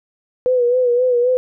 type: tone with vibrato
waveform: sine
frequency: 493.9 Hz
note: B4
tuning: in tune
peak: -12 dBFS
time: 0.46-1.37 s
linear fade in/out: 0 ms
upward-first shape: sine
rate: 3.8 Hz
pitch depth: 56 cents each way
effects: none